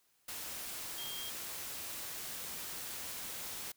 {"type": "tone in noise", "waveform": "sine", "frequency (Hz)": 3224, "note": "G7", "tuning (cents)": 48, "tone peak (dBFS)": -43, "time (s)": [0.98, 1.3], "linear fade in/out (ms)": 5, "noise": "white", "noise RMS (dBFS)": -43, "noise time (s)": [0.28, 3.72], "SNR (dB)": -3, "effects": ["white hiss -73 dBFS RMS until 3.76 s"]}